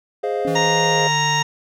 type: chord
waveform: triangle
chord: F minor seventh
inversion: first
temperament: equal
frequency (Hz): 415.3 / 523.3 / 622.3 / 698.5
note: Ab4 / C5 / Eb5 / F5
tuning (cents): 0 / 0 / 0 / 0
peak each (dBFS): -21 / -23 / -27 / -24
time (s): 0.23-1.08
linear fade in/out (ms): 10
type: tone with exponential decay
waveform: sine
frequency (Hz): 279.9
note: C#4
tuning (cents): +17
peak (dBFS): -22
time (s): 0.45-1.14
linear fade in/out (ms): 0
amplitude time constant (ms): 150
type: tone with pitch glide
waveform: square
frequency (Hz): 162.3 to 149.69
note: E3 to D3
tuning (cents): -27 to +33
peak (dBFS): -25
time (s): 0.47-1.43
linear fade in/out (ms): 10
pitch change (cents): -140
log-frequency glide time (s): 0.86-1.16
type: harmonic tone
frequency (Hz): 932.3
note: A#5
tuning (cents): 0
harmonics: 1 / 2 / 3 / 4 / 6 / 7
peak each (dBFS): -20 / -23 / -25 / -26 / -28 / -28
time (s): 0.55-1.43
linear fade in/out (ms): 10
effects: none